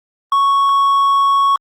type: tone with hard clipping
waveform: sine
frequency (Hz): 1108.7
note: C#6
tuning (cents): 0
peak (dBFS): -11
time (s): 0.32-1.56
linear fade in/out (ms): 2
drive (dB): 3
effects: Opus 24 kbps